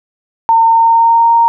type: tone with pitch glide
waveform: sine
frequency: 910 to 927.5 Hz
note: A#5 to A#5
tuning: -42 to -9 cents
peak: -5 dBFS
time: 0.49-1.48 s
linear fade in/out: 0 ms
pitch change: +33 cents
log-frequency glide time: 0.67-1.32 s
effects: none